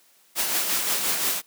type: noise with tremolo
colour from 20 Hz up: white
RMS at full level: -23 dBFS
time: 0.35-1.42 s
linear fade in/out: 50 ms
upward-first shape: sine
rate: 5.7 Hz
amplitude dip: 40%
effects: white hiss -59 dBFS RMS until 1.46 s + high-pass 200 Hz 12 dB/octave